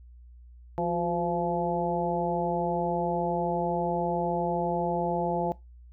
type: harmonic tone with a mistuned harmonic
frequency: 171.8 Hz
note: F3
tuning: 28 cents flat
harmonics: 1 / 2 / 3 / 4 / 5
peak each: -32 / -32 / -32 / -32 / -32 dBFS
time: 0.78-5.52 s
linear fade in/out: 0 ms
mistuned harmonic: 2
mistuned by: +63 cents
effects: noise-tail reverb RT60 0.2 s tail -20 dB re dry + added 60 Hz sine -47 dBFS peak until 5.92 s